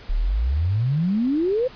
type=exponential sweep; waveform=sine; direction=up; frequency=32.7 to 528 Hz; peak=-18 dBFS; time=0.09-1.68 s; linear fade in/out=10 ms; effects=pink hiss -44 dBFS RMS until 1.75 s + resampled to 11025 Hz